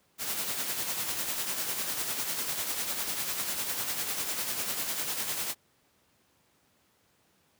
white noise with tremolo, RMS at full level -31 dBFS, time 0.18-5.55 s, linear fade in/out 50 ms, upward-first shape sine, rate 10 Hz, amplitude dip 45%, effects pink hiss -68 dBFS RMS until 7.59 s + high-pass 100 Hz 12 dB/octave

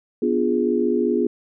sine chord, B diminished seventh, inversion none, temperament equal, 246.9 / 293.7 / 349.2 / 415.3 Hz, B3 / D4 / F4 / Ab4, 0 / 0 / 0 / 0 cents, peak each -22 / -27 / -22 / -22 dBFS, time 0.22-1.27 s, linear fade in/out 5 ms, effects none

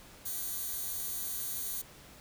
15% pulse tone with high-pass filter, 388.5 Hz, G4, 16 cents flat, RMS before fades -37 dBFS, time 0.25-1.82 s, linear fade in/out 10 ms, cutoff 11000 Hz, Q 0.62, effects pink hiss -54 dBFS RMS until 2.2 s

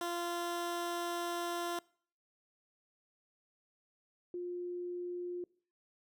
15% pulse / sine tone pair in turn, 345.6 / 354.1 Hz, F4 / F4, -18 / +24 cents, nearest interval unison, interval 42 cents, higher second, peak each -29 / -37 dBFS, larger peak first, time 0.01-1.79 / 4.34-5.44 s, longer first, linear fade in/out 2 ms, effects noise-tail reverb RT60 0.5 s tail -24 dB re dry

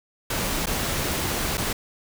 pink noise with dropouts, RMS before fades -26 dBFS, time 0.3-1.73 s, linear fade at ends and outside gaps 5 ms, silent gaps 0.659-0.668 / 1.573-1.578 s, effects none

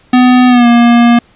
square tone with pitch glide, 250.6 to 237.1 Hz, B3 to A#3, +25 to +30 cents, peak -4 dBFS, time 0.13-1.19 s, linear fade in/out 5 ms, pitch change -95 cents, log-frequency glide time 0.48-0.67 s, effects pink hiss -47 dBFS RMS until 1.35 s + resampled to 8000 Hz

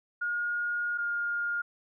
sine tone pair in turn, 1430 / 1415.2 Hz, F6 / F6, +41 / +23 cents, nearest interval unison, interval 18 cents, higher first, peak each -28 dBFS, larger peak neither, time 0.21-0.98 / 0.98-1.62 s, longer first, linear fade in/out 10 ms, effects none

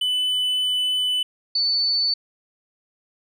triangle / sine tone pair in turn, 2999 / 4493 Hz, F#7 / C#8, +23 / +23 cents, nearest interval perfect fifth, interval 700 cents, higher second, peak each -18 dBFS, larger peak neither, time 0.01-1.23 / 1.55-2.14 s, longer first, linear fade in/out 5 ms, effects none

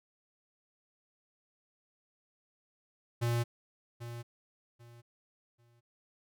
square tone with echo, 118.4 Hz, A#2, 27 cents sharp, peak -29 dBFS, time 3.21-3.44 s, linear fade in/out 20 ms, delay 790 ms, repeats 3, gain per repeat -12 dB, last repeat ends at 5.81 s, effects none

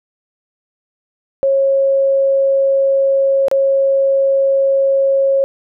sine tone with dropouts, 545 Hz, C#5, 29 cents flat, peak -10 dBFS, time 1.43-5.44 s, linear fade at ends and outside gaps 0 ms, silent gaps 3.483-3.514 s, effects none

